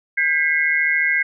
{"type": "tone cluster", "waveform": "sine", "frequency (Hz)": [1603, 1997, 2151], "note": ["G6", "B6", "C7"], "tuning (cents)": [38, 19, 47], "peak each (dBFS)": -20, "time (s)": [0.17, 1.23], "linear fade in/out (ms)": 10, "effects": []}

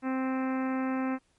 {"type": "harmonic tone", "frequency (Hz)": 261.6, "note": "C4", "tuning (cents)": 0, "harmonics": [1, 2, 3, 4, 5, 6, 7, 8, 9, 10], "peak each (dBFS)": [-28, -38, -39, -41, -42, -45, -46, -48, -51, -51], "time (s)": [0.02, 1.19], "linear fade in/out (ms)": 50, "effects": ["pink hiss -70 dBFS RMS until 1.38 s", "MP3 48 kbps"]}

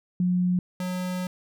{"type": "tone pair in turn", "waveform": ["sine", "square"], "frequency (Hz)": [180, 182.2], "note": ["F#3", "F#3"], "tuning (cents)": [-47, -26], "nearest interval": "unison", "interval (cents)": 21, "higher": "second", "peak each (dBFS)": [-20, -28], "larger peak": "first", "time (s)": [[0.2, 0.59], [0.8, 1.27]], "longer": "second", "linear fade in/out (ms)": 2, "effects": []}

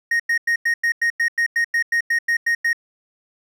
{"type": "tone bursts", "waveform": "triangle", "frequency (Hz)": 1864.7, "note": "A#6", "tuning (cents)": 0, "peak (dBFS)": -14, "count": 15, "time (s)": [0.11, 2.731], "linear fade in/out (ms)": 5, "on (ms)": 87, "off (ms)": 94, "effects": []}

